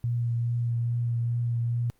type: tone with vibrato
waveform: sine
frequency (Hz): 118.4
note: A#2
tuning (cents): +27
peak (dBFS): -24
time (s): 0.04-1.9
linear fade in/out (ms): 0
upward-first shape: triangle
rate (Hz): 2.4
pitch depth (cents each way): 18
effects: pink hiss -67 dBFS RMS until 1.99 s + Opus 32 kbps